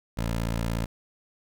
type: tone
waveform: 15% pulse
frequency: 56.8 Hz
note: A#1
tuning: 44 cents flat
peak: -20 dBFS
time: 0.17-0.86 s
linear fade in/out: 10 ms
effects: none